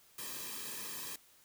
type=noise with comb filter; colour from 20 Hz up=white; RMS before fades=-43 dBFS; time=0.18-1.16 s; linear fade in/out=5 ms; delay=1.4 ms; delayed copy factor=-0.8; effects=white hiss -64 dBFS RMS until 1.44 s